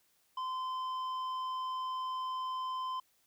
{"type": "tone with tanh clipping", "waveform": "triangle", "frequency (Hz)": 1030, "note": "C6", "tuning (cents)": -28, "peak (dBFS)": -36, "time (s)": [0.37, 3], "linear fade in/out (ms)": 5, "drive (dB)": 12, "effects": ["white hiss -72 dBFS RMS until 3.26 s"]}